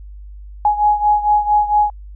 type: beating tone pair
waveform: sine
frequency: 835 / 839.4 Hz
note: G#5 / G#5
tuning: +9 / +18 cents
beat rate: 4.4 Hz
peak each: -13 / -17 dBFS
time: 0.65-1.9 s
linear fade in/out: 2 ms
effects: added 50 Hz sine -32 dBFS peak until 2.15 s